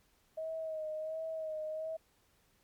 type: tone with vibrato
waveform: sine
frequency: 632 Hz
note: D#5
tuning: 27 cents sharp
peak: -36 dBFS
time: 0.37-1.97 s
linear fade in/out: 10 ms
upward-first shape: sine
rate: 1.4 Hz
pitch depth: 36 cents each way
effects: pink hiss -71 dBFS RMS until 2.63 s + MP3 96 kbps